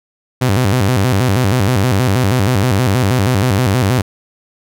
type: tone with vibrato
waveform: sawtooth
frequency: 111.5 Hz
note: A2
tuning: 23 cents sharp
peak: -7 dBFS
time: 0.41-4.02 s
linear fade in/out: 10 ms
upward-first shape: square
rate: 6.3 Hz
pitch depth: 230 cents each way
effects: none